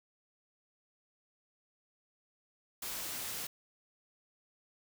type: noise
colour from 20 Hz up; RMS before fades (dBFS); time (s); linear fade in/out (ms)
white; -40; 2.82-3.47; 5
effects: none